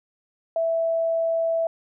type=tone; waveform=sine; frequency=659.3 Hz; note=E5; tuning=in tune; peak=-20 dBFS; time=0.56-1.67 s; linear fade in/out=2 ms; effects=none

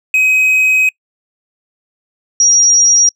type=tone pair in turn; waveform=triangle / sine; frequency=2529 / 5697 Hz; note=D#7 / F8; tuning=+28 / +34 cents; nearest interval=octave + major second; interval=1406 cents; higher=second; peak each=-6 dBFS; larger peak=neither; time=0.14-0.89 / 2.4-3.09 s; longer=first; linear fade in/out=2 ms; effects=noise-tail reverb RT60 0.1 s tail -26 dB re dry

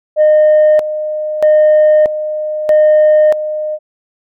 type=tone with tremolo; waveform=sine; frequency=612 Hz; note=D#5; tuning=29 cents flat; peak=-3 dBFS; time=0.16-3.79 s; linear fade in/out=50 ms; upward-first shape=square; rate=0.79 Hz; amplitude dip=75%; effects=tanh soft clip ceiling -3 dBFS

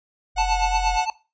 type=tone; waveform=sine; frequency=44.15 Hz; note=F1; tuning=20 cents sharp; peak=-24 dBFS; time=0.35-1 s; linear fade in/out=50 ms
type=tone with vibrato; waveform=45% pulse; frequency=733 Hz; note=F#5; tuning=16 cents flat; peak=-24 dBFS; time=0.36-1.06 s; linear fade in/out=20 ms; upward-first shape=triangle; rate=3 Hz; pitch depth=11 cents each way
type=tone with tremolo; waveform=square; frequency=880 Hz; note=A5; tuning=in tune; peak=-18 dBFS; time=0.38-1.1 s; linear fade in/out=2 ms; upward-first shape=triangle; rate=8.6 Hz; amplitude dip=100%
effects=noise-tail reverb RT60 0.3 s tail -19 dB re dry + resampled to 16000 Hz

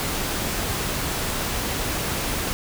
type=noise; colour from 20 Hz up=pink; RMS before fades=-26 dBFS; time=0-2.53 s; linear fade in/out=0 ms; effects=none

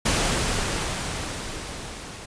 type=noise with level ramp; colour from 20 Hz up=pink; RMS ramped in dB=-21 to -39 dBFS; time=0.05-2.26 s; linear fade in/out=10 ms; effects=resampled to 22050 Hz

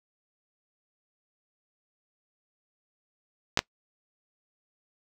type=clicks; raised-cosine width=0.2 ms; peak=-4 dBFS; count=2; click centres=3.574 / 3.591 s; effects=noise-tail reverb RT60 0.1 s tail -22 dB re dry

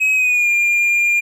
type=tone with pitch glide; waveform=triangle; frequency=2546 to 2403 Hz; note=D#7 to D7; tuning=+39 to +39 cents; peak=-11 dBFS; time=0-1.21 s; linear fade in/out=20 ms; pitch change=-100 cents; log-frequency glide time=0.14-0.49 s; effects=none

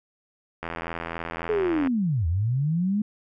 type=click train; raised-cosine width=0.5 ms; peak=-16 dBFS; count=105; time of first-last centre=0.63-1.873 s; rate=83.7 Hz
type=linear two-way sweep; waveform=sine; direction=down then up; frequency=440 to 77.78 to 215.2 Hz; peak=-21 dBFS; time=1.49-3.02 s; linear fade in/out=5 ms; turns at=2.27 s
effects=none

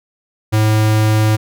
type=tone; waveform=square; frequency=108.2 Hz; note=A2; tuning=29 cents flat; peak=-11 dBFS; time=0.52-1.37 s; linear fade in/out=20 ms; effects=none

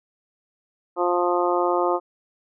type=harmonic tone; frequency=176.4 Hz; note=F3; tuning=18 cents sharp; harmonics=2 / 3 / 4 / 5 / 6 / 7; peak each=-23 / -25 / -26 / -27 / -28 / -28 dBFS; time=0.96-2 s; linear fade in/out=50 ms; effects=none

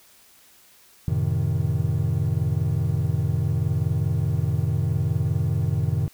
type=chord; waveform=triangle; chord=F# diminished seventh; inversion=none; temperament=equal with one note detuned; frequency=90.65 / 110 / 130.81 / 155.56 Hz; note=F#2 / A2 / C3 / Eb3; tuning=-35 / 0 / 0 / 0 cents; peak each=-24 dBFS; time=1.08-6.08 s; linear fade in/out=0 ms; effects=white hiss -54 dBFS RMS until 6.13 s

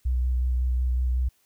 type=tone with vibrato; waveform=sine; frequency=62.5 Hz; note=B1; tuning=21 cents sharp; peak=-21 dBFS; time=0.05-1.29 s; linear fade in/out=10 ms; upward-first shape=square; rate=5.4 Hz; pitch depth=16 cents each way; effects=white hiss -66 dBFS RMS until 1.45 s

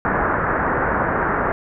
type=low-pass noise; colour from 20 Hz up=white; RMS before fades=-20 dBFS; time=0.05-1.52 s; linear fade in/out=0 ms; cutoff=1700 Hz; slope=48 dB/octave; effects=none

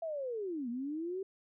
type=linear two-way sweep; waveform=sine; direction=down then up; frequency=674 to 230 to 392 Hz; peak=-35 dBFS; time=0.02-1.23 s; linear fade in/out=5 ms; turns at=0.69 s; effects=none

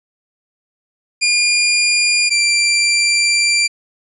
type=tone pair in turn; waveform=20% pulse; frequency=2413 / 2361 Hz; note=D7 / D7; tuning=+46 / +9 cents; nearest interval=unison; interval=37 cents; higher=first; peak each=-7 dBFS; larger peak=neither; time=1.21-2.3 / 2.3-3.68 s; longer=second; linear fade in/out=20 ms; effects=resampled to 24000 Hz

